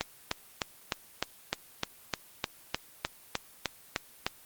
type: click train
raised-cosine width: 0.2 ms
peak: -10 dBFS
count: 15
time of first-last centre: 0.01-4.265 s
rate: 3.29 Hz
effects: white hiss -55 dBFS RMS until 4.45 s + Opus 24 kbps